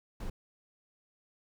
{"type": "noise", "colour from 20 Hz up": "brown", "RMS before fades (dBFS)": -37, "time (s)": [0.2, 0.3], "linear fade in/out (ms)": 5, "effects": []}